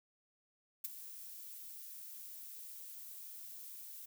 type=noise with ADSR envelope; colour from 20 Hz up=violet; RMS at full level=-37 dBFS; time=0.84-4.06 s; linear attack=8 ms; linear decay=19 ms; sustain=-13 dB; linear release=9 ms; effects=none